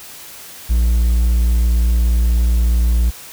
triangle tone, 58.5 Hz, A#1, 7 cents sharp, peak -9 dBFS, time 0.69-3.11 s, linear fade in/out 20 ms, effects white hiss -36 dBFS RMS until 3.32 s

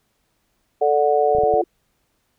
sine chord, D major, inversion second, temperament just, 440.5 / 587.3 / 734.2 Hz, A4 / D5 / F#5, +2 / 0 / -14 cents, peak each -18 / -20 / -18 dBFS, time 0.81-1.62 s, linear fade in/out 10 ms
sine tone with exponential growth, 347.8 Hz, F4, 7 cents flat, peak -23 dBFS, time 0.85-1.64 s, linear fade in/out 5 ms, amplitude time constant 170 ms
clicks, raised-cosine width 5 ms, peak -21 dBFS, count 4, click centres 1.35 / 1.385 / 1.436 / 1.539 s
effects pink hiss -68 dBFS RMS until 2.38 s

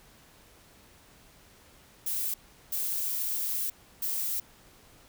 violet noise bursts at uneven times, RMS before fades -31 dBFS, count 3, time 2.06-2.34 / 2.72-3.7 / 4.02-4.4 s, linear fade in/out 5 ms, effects pink hiss -57 dBFS RMS until 5.08 s

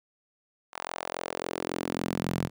sawtooth tone with high-pass filter sweep, 43.65 Hz, F1, in tune, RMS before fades -33 dBFS, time 0.72-2.5 s, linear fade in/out 50 ms, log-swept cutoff 930 to 140 Hz, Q 1.7, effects none

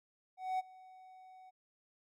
triangle tone with ADSR envelope, 748 Hz, F#5, 19 cents sharp, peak -29 dBFS, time 0.37-1.51 s, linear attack 220 ms, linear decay 24 ms, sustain -23 dB, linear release 22 ms, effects none

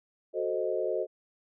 sine chord, F# diminished seventh, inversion none, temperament equal, 370 / 440 / 523.3 / 622.3 Hz, F#4 / A4 / C5 / Eb5, 0 / 0 / 0 / 0 cents, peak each -33 dBFS, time 0.33-1.07 s, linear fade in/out 50 ms, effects none

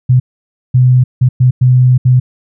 sine tone bursts at uneven times, 126.6 Hz, B2, 43 cents sharp, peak -4 dBFS, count 6, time 0.09-0.2 / 0.74-1.04 / 1.21-1.29 / 1.4-1.51 / 1.61-1.98 / 2.05-2.2 s, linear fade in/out 10 ms, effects none

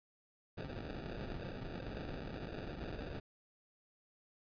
pink noise with sample-and-hold, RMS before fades -44 dBFS, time 0.57-3.2 s, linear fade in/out 10 ms, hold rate 1050 Hz, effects resampled to 11025 Hz

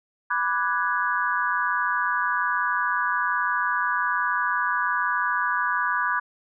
sine chord, G# half-diminished seventh, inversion first, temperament equal, 987.8 / 1174.7 / 1480 / 1661.2 Hz, B5 / D6 / F#6 / G#6, 0 / 0 / 0 / 0 cents, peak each -27 dBFS, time 0.3-6.2 s, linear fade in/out 10 ms, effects none

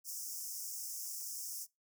pink high-pass noise, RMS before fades -43 dBFS, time 0.04-1.67 s, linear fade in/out 50 ms, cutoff 5200 Hz, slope 96 dB/octave, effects noise-tail reverb RT60 0.2 s tail -22 dB re dry

